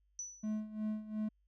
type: tone with exponential decay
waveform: sine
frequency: 5950 Hz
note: F#8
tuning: 9 cents sharp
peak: -37 dBFS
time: 0.19-0.6 s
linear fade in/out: 1 ms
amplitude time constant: 89 ms
type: tone with tremolo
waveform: triangle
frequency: 214.8 Hz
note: A3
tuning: 41 cents flat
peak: -31 dBFS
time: 0.43-1.29 s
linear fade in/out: 10 ms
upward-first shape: sine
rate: 2.8 Hz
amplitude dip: 80%
effects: added 50 Hz sine -70 dBFS peak until 1.47 s